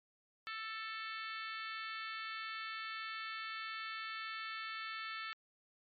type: harmonic tone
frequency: 441.6 Hz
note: A4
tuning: 6 cents sharp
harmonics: 3 / 4 / 5 / 6 / 7 / 8 / 9 / 10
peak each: -45 / -47 / -49 / -51 / -54 / -53 / -58 / -54 dBFS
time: 0.47-5.33 s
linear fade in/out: 0 ms
effects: MP3 96 kbps